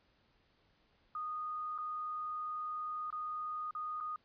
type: tone with dropouts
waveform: sine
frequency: 1235 Hz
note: D#6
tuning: 13 cents flat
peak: -37 dBFS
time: 1.15-4.16 s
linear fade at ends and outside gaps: 2 ms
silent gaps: 1.779-1.785 / 3.104-3.126 / 3.709-3.75 / 4.003-4.008 s
effects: pink hiss -72 dBFS RMS until 4.24 s + resampled to 11025 Hz